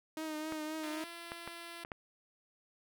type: tone with vibrato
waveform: sawtooth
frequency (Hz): 311.1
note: D#4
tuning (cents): 0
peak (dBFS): -34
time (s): 0.17-1.04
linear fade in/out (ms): 2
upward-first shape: triangle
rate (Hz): 3.8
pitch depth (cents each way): 38
type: clicks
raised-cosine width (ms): 0.5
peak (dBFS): -26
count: 5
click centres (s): 0.523 / 1.319 / 1.476 / 1.849 / 1.918
type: tone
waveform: 5% pulse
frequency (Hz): 339.5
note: F4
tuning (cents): -49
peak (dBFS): -34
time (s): 0.83-1.84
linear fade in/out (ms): 5
effects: none